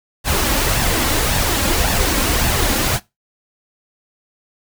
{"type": "noise with flanger", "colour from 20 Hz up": "pink", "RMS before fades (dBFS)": -17, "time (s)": [0.24, 3], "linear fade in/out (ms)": 50, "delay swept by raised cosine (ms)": [1.1, 3.7], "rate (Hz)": 1.8, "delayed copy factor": 0.5, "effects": ["noise-tail reverb RT60 0.2 s tail -20 dB re dry"]}